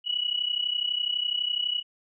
sine tone pair together, 2916 / 2948 Hz, F#7 / F#7, -26 / -7 cents, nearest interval unison, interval 19 cents, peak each -28 dBFS, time 0.04-1.83 s, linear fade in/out 50 ms, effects none

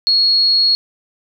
sine tone, 4319 Hz, C#8, 46 cents flat, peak -10 dBFS, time 0.07-0.75 s, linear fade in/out 0 ms, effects none

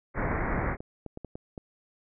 pink low-pass noise, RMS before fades -29 dBFS, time 0.14-0.77 s, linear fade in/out 50 ms, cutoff 2200 Hz, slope 96 dB/octave
clicks, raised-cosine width 2 ms, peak -25 dBFS, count 6, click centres 0.805 / 1.063 / 1.174 / 1.247 / 1.355 / 1.578 s
effects none

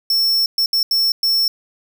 square tone bursts at uneven times, 5400 Hz, E8, 41 cents sharp, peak -14 dBFS, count 5, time 0.1-0.46 / 0.58-0.66 / 0.73-0.83 / 0.91-1.12 / 1.23-1.48 s, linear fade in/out 2 ms, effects none

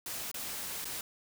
white noise with dropouts, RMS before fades -39 dBFS, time 0.06-1.01 s, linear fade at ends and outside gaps 2 ms, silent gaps 0.315-0.342 / 0.845-0.853 s, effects none

